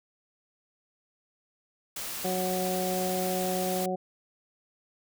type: noise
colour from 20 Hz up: white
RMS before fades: -36 dBFS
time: 1.96-3.86 s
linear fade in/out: 5 ms
type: harmonic tone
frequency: 184.5 Hz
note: F#3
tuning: 5 cents flat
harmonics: 1 / 2 / 3 / 4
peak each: -33 / -33 / -33 / -33 dBFS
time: 2.24-3.96 s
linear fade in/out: 10 ms
effects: none

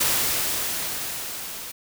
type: noise with level ramp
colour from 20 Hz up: white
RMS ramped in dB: -21 to -36 dBFS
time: 0-1.72 s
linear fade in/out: 10 ms
effects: none

